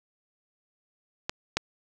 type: clicks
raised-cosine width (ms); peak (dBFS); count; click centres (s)
0.2; -11 / -7; 2; 1.295 / 1.57
effects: none